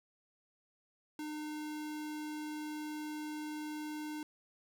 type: tone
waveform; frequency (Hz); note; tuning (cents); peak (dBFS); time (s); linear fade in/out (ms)
square; 303.5; D#4; -43; -40; 1.19-4.23; 2
effects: none